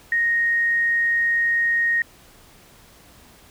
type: tone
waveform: sine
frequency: 1864.7 Hz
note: A#6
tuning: in tune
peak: -17 dBFS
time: 0.12-2.02 s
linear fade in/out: 2 ms
effects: pink hiss -50 dBFS RMS until 3.5 s